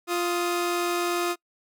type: tone pair together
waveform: sawtooth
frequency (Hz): 349.2 / 1253.4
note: F4 / D#6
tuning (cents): 0 / +12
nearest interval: octave + minor seventh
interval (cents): 2212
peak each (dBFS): -21 / -27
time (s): 0.07-1.36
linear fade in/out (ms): 50
effects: noise-tail reverb RT60 0.1 s tail -25 dB re dry